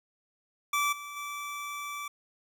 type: tone with level steps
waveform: 25% pulse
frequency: 1161 Hz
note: D6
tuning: 20 cents flat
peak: -22 / -36 / -32 dBFS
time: 0.73-2.08 s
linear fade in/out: 5 ms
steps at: 0.92 / 1.16 s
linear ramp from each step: 10 ms
effects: none